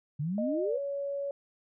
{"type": "exponential sweep", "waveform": "sine", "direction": "up", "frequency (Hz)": [138.59, 523.3], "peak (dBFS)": -29, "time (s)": [0.19, 0.78], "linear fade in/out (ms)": 10}
{"type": "tone with pitch glide", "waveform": "sine", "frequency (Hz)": [616, 561.6], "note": ["D#5", "C#5"], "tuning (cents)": [-17, 22], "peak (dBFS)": -31, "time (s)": [0.38, 1.31], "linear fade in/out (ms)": 2, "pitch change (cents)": -161, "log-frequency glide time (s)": [0.63, 0.77]}
{"effects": []}